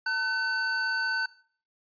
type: tone pair together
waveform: square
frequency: 901.8 / 1515 Hz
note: A5 / F#6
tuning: +42 / +40 cents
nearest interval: major sixth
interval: 898 cents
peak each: -37 / -27 dBFS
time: 0.06-1.26 s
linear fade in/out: 5 ms
effects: noise-tail reverb RT60 0.5 s tail -20 dB re dry + resampled to 11025 Hz